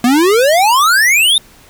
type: exponential sweep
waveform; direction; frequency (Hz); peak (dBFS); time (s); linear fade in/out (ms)
square; up; 233.1 to 3729; -8; 0.04-1.38; 2
effects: pink hiss -43 dBFS RMS until 1.69 s